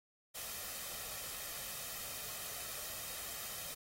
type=noise with comb filter; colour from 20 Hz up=white; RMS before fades=-44 dBFS; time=0.34-3.75 s; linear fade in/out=20 ms; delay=1.6 ms; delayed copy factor=+0.5; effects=AAC 48 kbps